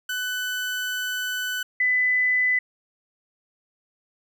30% pulse / sine tone pair in turn, 1500 / 2002 Hz, F#6 / B6, +23 / +23 cents, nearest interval perfect fourth, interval 500 cents, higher second, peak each -23 / -18 dBFS, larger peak second, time 0.09-1.63 / 1.8-2.59 s, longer first, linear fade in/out 5 ms, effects 10-bit

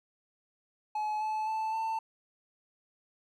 triangle tone with pitch steps, 852 / 864.9 / 878 / 891.3 Hz, G#5 / A5 / A5 / A5, +44 / -30 / -4 / +22 cents, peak -28 dBFS, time 0.95-1.99 s, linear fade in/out 5 ms, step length 260 ms, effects none

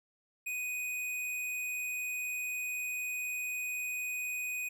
square tone, 2491 Hz, D#7, 1 cent sharp, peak -35 dBFS, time 0.46-4.69 s, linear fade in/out 10 ms, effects none

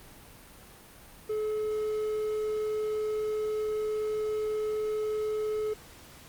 triangle tone, 428.7 Hz, A4, 45 cents flat, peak -26 dBFS, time 1.29-5.74 s, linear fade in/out 10 ms, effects pink hiss -51 dBFS RMS until 6.28 s + Opus 32 kbps

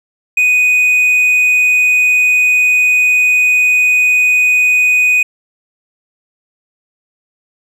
triangle tone, 2489 Hz, D#7, in tune, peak -6 dBFS, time 0.37-5.23 s, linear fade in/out 5 ms, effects none

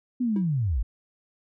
sine linear sweep, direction down, 256.5 to 43.9 Hz, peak -22 dBFS, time 0.2-0.83 s, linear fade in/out 10 ms
triangle tone with exponential decay, 322.1 Hz, E4, 40 cents flat, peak -25 dBFS, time 0.36-0.51 s, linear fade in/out 2 ms, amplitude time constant 31 ms
effects none

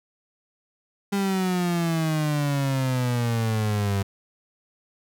35% pulse exponential sweep, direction down, 201 to 97.5 Hz, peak -20 dBFS, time 1.12-4.03 s, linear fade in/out 10 ms, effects none

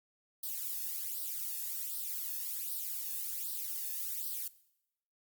violet noise with flanger, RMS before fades -38 dBFS, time 0.43-4.48 s, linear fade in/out 5 ms, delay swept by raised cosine 0.21 to 1.15 ms, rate 1.3 Hz, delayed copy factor +0.7, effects noise-tail reverb RT60 0.8 s tail -19 dB re dry + Opus 48 kbps

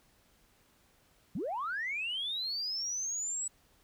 sine linear sweep, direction up, 138.59 to 7902 Hz, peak -32 dBFS, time 1.35-3.48 s, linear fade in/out 5 ms, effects tanh soft clip ceiling -28 dBFS + pink hiss -67 dBFS RMS until 3.83 s

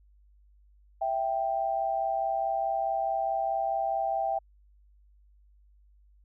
sine tone pair together, 659.3 / 784 Hz, E5 / G5, 0 / 0 cents, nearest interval minor third, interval 300 cents, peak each -30 / -28 dBFS, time 1.01-4.39 s, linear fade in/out 10 ms, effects added 50 Hz sine -57 dBFS peak until 6.24 s

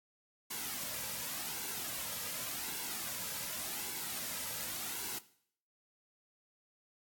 white noise with flanger, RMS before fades -40 dBFS, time 0.5-5.19 s, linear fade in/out 10 ms, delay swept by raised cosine 1.6 to 2.8 ms, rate 0.88 Hz, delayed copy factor -0.55, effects noise-tail reverb RT60 0.6 s tail -17 dB re dry + AAC 64 kbps

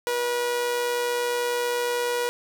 sawtooth tone with amplitude modulation, 483.6 Hz, B4, 36 cents flat, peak -18 dBFS, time 0.07-2.29 s, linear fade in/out 0 ms, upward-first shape sine, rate 129 Hz, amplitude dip 35%, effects none

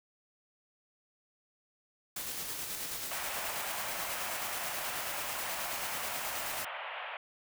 white noise with tremolo, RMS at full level -38 dBFS, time 2.16-6.65 s, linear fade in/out 5 ms, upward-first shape square, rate 9.3 Hz, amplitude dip 25%
pink band-pass noise, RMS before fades -41 dBFS, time 3.11-7.17 s, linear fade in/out 2 ms, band 580 to 3100 Hz, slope 48 dB/octave
effects none

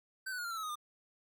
square tone with pitch steps, 1543 / 1489.6 / 1438 / 1388.2 / 1340.2 / 1293.8 / 1249 / 1205.7 Hz, G6 / F#6 / F#6 / F6 / E6 / E6 / D#6 / D6, -28 / +11 / -50 / -11 / +28 / -33 / +6 / +45 cents, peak -38 dBFS, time 0.26-0.756 s, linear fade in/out 10 ms, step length 62 ms, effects none

